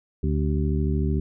harmonic tone with a mistuned harmonic, 73.42 Hz, D2, in tune, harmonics 1 / 2 / 3 / 4 / 5, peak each -23 / -26 / -29 / -33 / -32 dBFS, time 0.23-1.2 s, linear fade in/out 5 ms, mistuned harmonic 5, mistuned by +79 cents, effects none

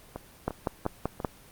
two click trains, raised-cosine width 1 ms, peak -12 / -21 dBFS, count 5 / 4, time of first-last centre 0.48-1.248 / 0.16-1.202 s, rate 5.21 / 2.88 Hz, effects pink hiss -53 dBFS RMS until 1.51 s + Opus 24 kbps

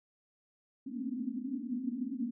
white band-pass noise, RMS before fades -37 dBFS, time 0.86-2.31 s, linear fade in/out 5 ms, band 230 to 270 Hz, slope 96 dB/octave, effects none

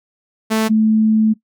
sawtooth / sine tone pair in turn, 220 / 218.2 Hz, A3 / A3, 0 / -14 cents, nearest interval unison, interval 14 cents, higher first, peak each -10 dBFS, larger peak neither, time 0.5-0.69 / 0.69-1.34 s, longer second, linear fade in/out 20 ms, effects noise-tail reverb RT60 0.1 s tail -18 dB re dry

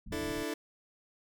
pink low-pass noise, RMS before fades -44 dBFS, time 0.06-0.43 s, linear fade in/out 5 ms, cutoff 250 Hz, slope 96 dB/octave
sawtooth chord, D suspended second, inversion none, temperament just, 293.7 / 330.4 / 440.5 Hz, D4 / E4 / A4, 0 / +4 / +2 cents, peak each -34 dBFS, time 0.12-0.54 s, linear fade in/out 5 ms
effects none

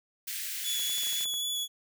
white high-pass noise, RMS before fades -36 dBFS, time 0.27-1.25 s, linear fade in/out 10 ms, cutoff 1600 Hz, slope 48 dB/octave
sawtooth tone with vibrato, 3406 Hz, G#7, 43 cents sharp, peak -27 dBFS, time 0.63-1.68 s, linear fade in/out 50 ms, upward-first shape square, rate 3.8 Hz, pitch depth 11 cents each way
clicks, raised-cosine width 0.5 ms, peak -34 dBFS, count 9, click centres 0.796 / 0.897 / 0.982 / 1.034 / 1.071 / 1.13 / 1.209 / 1.256 / 1.34 s
effects none

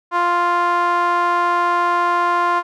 sawtooth tone with band-pass filter, 349.2 Hz, F4, in tune, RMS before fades -17 dBFS, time 0.11-2.63 s, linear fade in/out 50 ms, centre 1100 Hz, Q 3.4, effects none

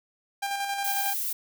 sawtooth tone with tremolo, 797 Hz, G5, 28 cents sharp, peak -23 dBFS, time 0.42-1.14 s, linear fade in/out 10 ms, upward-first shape square, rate 11 Hz, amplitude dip 35%
violet noise, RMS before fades -30 dBFS, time 0.84-1.33 s, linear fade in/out 5 ms
effects none

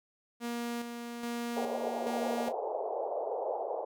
sawtooth tone with tremolo, 236.9 Hz, A#3, 28 cents sharp, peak -30 dBFS, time 0.4-2.53 s, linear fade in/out 50 ms, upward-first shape square, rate 1.2 Hz, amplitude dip 45%
pink band-pass noise, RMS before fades -35 dBFS, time 1.56-3.85 s, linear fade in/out 10 ms, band 430 to 830 Hz, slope 48 dB/octave
effects none

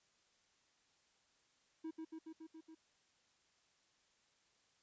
triangle tone with echo, 320.9 Hz, E4, 46 cents flat, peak -40 dBFS, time 1.84-1.91 s, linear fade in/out 10 ms, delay 140 ms, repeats 6, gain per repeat -2 dB, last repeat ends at 2.75 s, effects white hiss -75 dBFS RMS until 4.82 s + resampled to 16000 Hz

